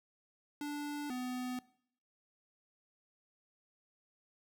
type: tone pair in turn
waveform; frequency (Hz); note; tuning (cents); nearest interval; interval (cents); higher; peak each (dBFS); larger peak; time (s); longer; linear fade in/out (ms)
square; 292.3 / 251.1; D4 / B3; -8 / +29; minor third; 263; first; -38 / -38; neither; 0.61-1.1 / 1.1-1.59; neither; 2
effects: noise-tail reverb RT60 0.6 s tail -20 dB re dry